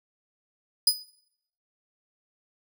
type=tone with exponential decay; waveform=sawtooth; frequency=4978 Hz; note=D#8; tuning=in tune; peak=-11 dBFS; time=0.87-1.02 s; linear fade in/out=5 ms; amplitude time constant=31 ms; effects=noise-tail reverb RT60 0.7 s tail -19 dB re dry